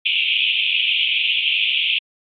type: band-pass noise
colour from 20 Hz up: pink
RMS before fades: -19 dBFS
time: 0.05-1.99 s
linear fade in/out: 10 ms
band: 2400 to 3400 Hz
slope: 96 dB/octave
effects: AAC 48 kbps